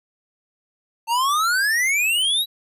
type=exponential sweep; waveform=square; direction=up; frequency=892 to 3951 Hz; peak=-18 dBFS; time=1.07-2.46 s; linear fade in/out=50 ms; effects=resampled to 32000 Hz